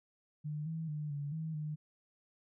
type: tone with pitch steps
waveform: sine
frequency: 150.5 / 161.6 / 150.3 / 143.9 / 159.4 / 151.9 Hz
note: D3 / E3 / D3 / D3 / D#3 / D#3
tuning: +43 / -34 / +40 / -35 / +42 / -41 cents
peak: -36 dBFS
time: 0.44-1.76 s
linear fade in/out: 20 ms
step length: 220 ms
effects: none